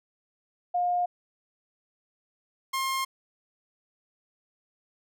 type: tone pair in turn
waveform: sine / sawtooth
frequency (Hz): 711 / 1065.3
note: F5 / C6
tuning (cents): +31 / +31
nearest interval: perfect fifth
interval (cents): 700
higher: second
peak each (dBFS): -23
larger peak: neither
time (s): 0.74-1.06 / 2.73-3.05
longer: neither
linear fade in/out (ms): 10
effects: none